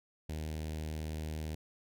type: tone with notch filter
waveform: sawtooth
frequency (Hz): 77.78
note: D#2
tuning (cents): 0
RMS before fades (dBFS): -39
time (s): 0.29-1.55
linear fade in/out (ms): 5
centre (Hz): 1200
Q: 1
effects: none